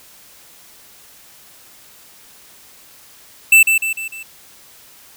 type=tone with echo; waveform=square; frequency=2655 Hz; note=E7; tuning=12 cents sharp; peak=-6 dBFS; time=3.52-3.63 s; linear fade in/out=5 ms; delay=150 ms; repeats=4; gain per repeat=-6 dB; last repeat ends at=4.23 s; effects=white hiss -45 dBFS RMS until 5.16 s